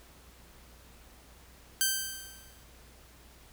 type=tone with exponential decay; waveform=5% pulse; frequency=1558 Hz; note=G6; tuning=11 cents flat; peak=-12 dBFS; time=1.81-2.64 s; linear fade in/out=0 ms; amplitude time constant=180 ms; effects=added 60 Hz sine -57 dBFS peak until 3.52 s + pink hiss -57 dBFS RMS until 3.52 s